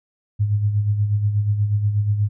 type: tone with tremolo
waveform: sine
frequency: 103.83 Hz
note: G#2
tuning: in tune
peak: -14 dBFS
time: 0.39-2.29 s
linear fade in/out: 20 ms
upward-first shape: sine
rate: 8.3 Hz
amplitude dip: 55%
effects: none